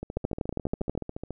two click trains, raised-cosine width 2 ms, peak -21 / -14 dBFS, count 19 / 11, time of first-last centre 0.03-1.307 / 0.17-0.976 s, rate 14.1 / 12.4 Hz, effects none

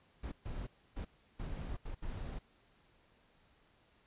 brown noise bursts at uneven times, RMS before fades -41 dBFS, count 6, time 0.23-0.32 / 0.45-0.67 / 0.96-1.05 / 1.39-1.77 / 1.85-1.95 / 2.02-2.39 s, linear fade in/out 10 ms, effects pink hiss -69 dBFS RMS until 4.06 s + resampled to 8000 Hz

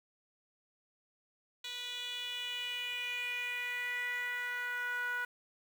10% pulse tone with band-pass filter sweep, 489.6 Hz, B4, 15 cents flat, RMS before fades -38 dBFS, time 1.64-5.25 s, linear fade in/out 5 ms, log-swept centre 3900 to 1400 Hz, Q 4.4, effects 9-bit

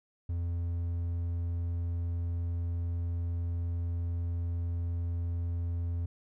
triangle tone, 85.6 Hz, F2, 34 cents flat, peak -28 dBFS, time 0.29-6.06 s, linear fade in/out 5 ms, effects none

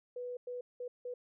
sine tone bursts at uneven times, 492.7 Hz, B4, 4 cents flat, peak -38 dBFS, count 4, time 0.16-0.37 / 0.47-0.61 / 0.8-0.88 / 1.05-1.14 s, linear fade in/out 5 ms, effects none

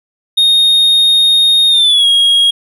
triangle tone with pitch glide, 3706 to 3283 Hz, A#7 to G#7, -11 to -21 cents, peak -5 dBFS, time 0.37-2.51 s, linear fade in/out 10 ms, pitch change -210 cents, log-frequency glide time 1.69-2.07 s, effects none

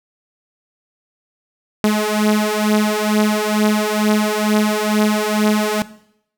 sawtooth beating tone pair, 211.2 / 213.4 Hz, G#3 / G#3, +29 / +47 cents, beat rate 2.2 Hz, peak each -13 dBFS, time 1.84-5.82 s, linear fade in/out 0 ms, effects noise-tail reverb RT60 0.7 s tail -17 dB re dry

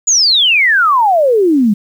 sine exponential sweep, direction down, 7040 to 196 Hz, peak -7 dBFS, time 0.07-1.74 s, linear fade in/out 10 ms, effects 7-bit

